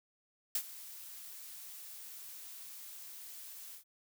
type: noise with ADSR envelope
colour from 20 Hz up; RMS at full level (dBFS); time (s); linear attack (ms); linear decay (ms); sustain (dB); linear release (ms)
blue; -32; 0.55-3.84; 3; 67; -17; 96
effects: none